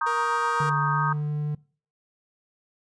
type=chord; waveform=sine; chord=Eb dominant seventh; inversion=second; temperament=equal; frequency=932.3 / 1108.7 / 1244.5 / 1568 Hz; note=Bb5 / Db6 / Eb6 / G6; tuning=0 / 0 / 0 / 0 cents; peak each=-28 / -31 / -26 / -30 dBFS; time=0.01-1.13 s; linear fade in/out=5 ms
type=tone; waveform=sawtooth; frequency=470 Hz; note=A#4; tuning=14 cents sharp; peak=-27 dBFS; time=0.06-0.7 s; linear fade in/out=10 ms
type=tone with pitch glide; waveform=triangle; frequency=146.83 to 149.05 Hz; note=D3 to D3; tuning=0 to +26 cents; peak=-23 dBFS; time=0.6-1.55 s; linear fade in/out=5 ms; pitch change=+26 cents; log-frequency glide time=0.92-0.99 s
effects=noise-tail reverb RT60 0.4 s tail -21 dB re dry + resampled to 22050 Hz